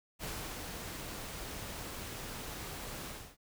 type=noise with ADSR envelope; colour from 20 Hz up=pink; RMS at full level=-40 dBFS; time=0.19-3.37 s; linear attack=46 ms; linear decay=330 ms; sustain=-3 dB; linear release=290 ms; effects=none